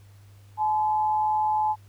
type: tone pair together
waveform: sine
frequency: 857 / 1019.9 Hz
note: A5 / C6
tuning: -46 / -45 cents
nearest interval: minor third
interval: 301 cents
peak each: -21 / -33 dBFS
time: 0.57-1.76 s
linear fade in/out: 50 ms
effects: added 100 Hz sine -48 dBFS peak until 1.88 s + pink hiss -61 dBFS RMS until 1.88 s